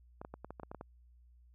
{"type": "clicks", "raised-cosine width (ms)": 1, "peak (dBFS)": -30, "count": 10, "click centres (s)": [0.215, 0.249, 0.34, 0.446, 0.506, 0.598, 0.633, 0.715, 0.747, 0.811], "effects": ["added 60 Hz sine -59 dBFS peak until 1.54 s"]}